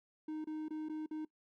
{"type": "tone with dropouts", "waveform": "triangle", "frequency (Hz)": 310, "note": "D#4", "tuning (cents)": -6, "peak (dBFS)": -36, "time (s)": [0.28, 1.25], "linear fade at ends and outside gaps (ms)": 5, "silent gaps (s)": [[0.444, 0.471], [0.684, 0.706], [0.887, 0.895], [1.062, 1.11]], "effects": ["noise-tail reverb RT60 0.1 s tail -21 dB re dry"]}